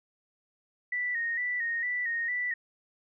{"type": "tone with vibrato", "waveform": "sine", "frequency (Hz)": 1914, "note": "A#6", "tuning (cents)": 45, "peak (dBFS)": -28, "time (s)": [0.92, 2.54], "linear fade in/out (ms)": 5, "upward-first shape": "square", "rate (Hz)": 2.2, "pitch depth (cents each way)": 51, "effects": []}